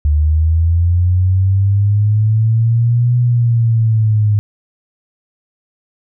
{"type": "linear two-way sweep", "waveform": "sine", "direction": "up then down", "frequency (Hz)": [73.42, 122.6, 103.8], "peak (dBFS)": -9, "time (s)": [0.05, 4.39], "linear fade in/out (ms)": 0, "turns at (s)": 3.17, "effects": []}